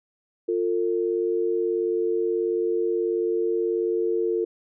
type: tone pair together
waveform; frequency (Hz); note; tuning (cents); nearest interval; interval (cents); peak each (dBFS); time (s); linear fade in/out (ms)
sine; 351.4 / 449.9; F4 / A4; +11 / +39; major third; 428; -24 / -24; 0.48-4.45; 10
effects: none